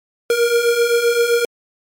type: beating tone pair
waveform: square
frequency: 466.2 / 473.9 Hz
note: A#4 / A#4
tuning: 0 / +28 cents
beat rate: 7.7 Hz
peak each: -20 / -15 dBFS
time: 0.3-1.45 s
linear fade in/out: 2 ms
effects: MP3 64 kbps